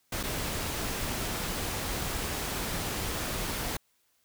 pink noise with dropouts, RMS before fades -33 dBFS, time 0.12-3.77 s, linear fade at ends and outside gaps 5 ms, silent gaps 0.231-0.235 s, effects white hiss -71 dBFS RMS until 4.24 s

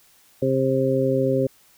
harmonic tone, 132.7 Hz, C3, 25 cents sharp, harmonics 1 / 2 / 3 / 4, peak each -25 / -24 / -23 / -22 dBFS, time 0.42-1.47 s, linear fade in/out 5 ms, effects white hiss -56 dBFS RMS until 1.77 s

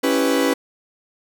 40% pulse chord, C# half-diminished seventh, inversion none, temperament equal, 277.2 / 329.6 / 392 / 493.9 Hz, C#4 / E4 / G4 / B4, 0 / 0 / 0 / 0 cents, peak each -19 / -23 / -24 / -20 dBFS, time 0.03-0.54 s, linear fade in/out 10 ms, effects none

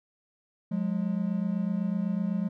triangle tone pair together, 179.74 / 207.7 Hz, F#3 / G#3, -50 / 0 cents, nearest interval minor third, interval 250 cents, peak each -27 dBFS, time 0.71-2.49 s, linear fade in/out 10 ms, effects none

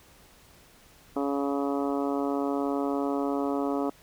harmonic tone, 140.5 Hz, C#3, 24 cents sharp, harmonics 2 / 3 / 4 / 5 / 6 / 7 / 8 / 9, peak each -28 / -32 / -35 / -35 / -40 / -40 / -41 / -41 dBFS, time 1.16-3.9 s, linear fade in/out 5 ms, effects pink hiss -56 dBFS RMS until 4.02 s

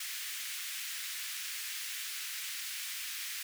pink high-pass noise, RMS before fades -40 dBFS, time 0-3.43 s, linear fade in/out 5 ms, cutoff 1800 Hz, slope 24 dB/octave, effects none

